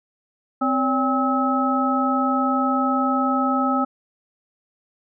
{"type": "tone cluster", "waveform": "sine", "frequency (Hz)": [259.7, 570, 803, 1292], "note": ["C4", "C#5", "G5", "E6"], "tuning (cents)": [-13, 48, 41, -35], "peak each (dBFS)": [-21, -28, -25, -22], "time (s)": [0.61, 3.85], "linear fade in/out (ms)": 10, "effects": []}